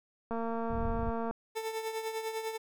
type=click train; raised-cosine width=1 ms; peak=-23 dBFS; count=230; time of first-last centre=0.31-1.31 s; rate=229 Hz
type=low-pass noise; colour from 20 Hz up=pink; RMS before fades=-35 dBFS; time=0.7-1.11 s; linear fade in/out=10 ms; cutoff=110 Hz; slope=12 dB/octave
type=tone with tremolo; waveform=30% pulse; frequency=443.9 Hz; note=A4; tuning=15 cents sharp; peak=-29 dBFS; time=1.55-2.58 s; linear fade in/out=20 ms; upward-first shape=triangle; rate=10 Hz; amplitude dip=65%
effects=none